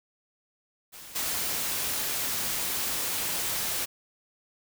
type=noise with level steps; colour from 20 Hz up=white; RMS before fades=-45 / -30 dBFS; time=0.92-3.86 s; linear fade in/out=20 ms; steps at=1.15 s; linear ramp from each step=10 ms; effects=none